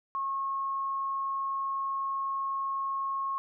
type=tone; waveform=sine; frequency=1088 Hz; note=C#6; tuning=33 cents flat; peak=-29 dBFS; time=0.15-3.38 s; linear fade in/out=0 ms; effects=none